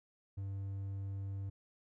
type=tone; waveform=triangle; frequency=98 Hz; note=G2; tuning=in tune; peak=-36 dBFS; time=0.37-1.5 s; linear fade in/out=10 ms; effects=none